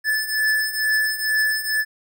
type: beating tone pair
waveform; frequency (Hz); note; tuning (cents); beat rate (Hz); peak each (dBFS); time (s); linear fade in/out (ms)
square; 1738 / 1740.2; A6 / A6; -22 / -20; 2.2; -25 / -21; 0.04-1.85; 50
effects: none